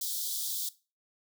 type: high-pass noise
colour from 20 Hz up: white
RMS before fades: -34 dBFS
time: 0.01-0.69 s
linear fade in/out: 5 ms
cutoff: 3300 Hz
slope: 96 dB/octave
effects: noise-tail reverb RT60 0.3 s tail -18 dB re dry